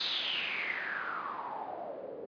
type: noise with low-pass filter sweep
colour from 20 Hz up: white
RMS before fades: -37 dBFS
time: 0-2.26 s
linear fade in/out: 10 ms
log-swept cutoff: 4100 to 440 Hz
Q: 7.4
effects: high-pass 200 Hz 12 dB/octave + resampled to 11025 Hz